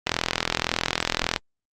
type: click train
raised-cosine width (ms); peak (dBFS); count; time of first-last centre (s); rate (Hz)
0.2; -3; 55; 0.07-1.362; 41.8
effects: Opus 32 kbps